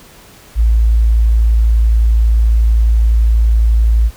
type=tone; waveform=sine; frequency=55.9 Hz; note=A1; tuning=28 cents sharp; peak=-7 dBFS; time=0.55-4.11 s; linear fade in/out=50 ms; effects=pink hiss -41 dBFS RMS until 4.16 s